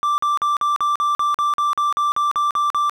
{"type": "tone bursts", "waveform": "triangle", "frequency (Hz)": 1174.7, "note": "D6", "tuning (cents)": 0, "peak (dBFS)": -14, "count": 15, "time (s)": [0.03, 2.896], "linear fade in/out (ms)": 0, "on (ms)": 150, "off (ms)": 44, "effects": []}